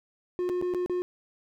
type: tone with dropouts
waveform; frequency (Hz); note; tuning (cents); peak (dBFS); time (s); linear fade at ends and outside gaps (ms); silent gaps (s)
triangle; 359; F4; +48; -24; 0.39-1.02; 0; 0.491-0.497 / 0.614-0.624 / 0.738-0.747 / 0.861-0.897
effects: none